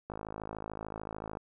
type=click train; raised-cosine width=1 ms; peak=-25 dBFS; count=69; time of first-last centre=0.1-1.371 s; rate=53.5 Hz; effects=none